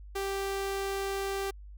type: tone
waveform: sawtooth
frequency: 392 Hz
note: G4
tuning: in tune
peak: -27 dBFS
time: 0.15-1.51 s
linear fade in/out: 10 ms
effects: added 50 Hz sine -44 dBFS peak until 1.77 s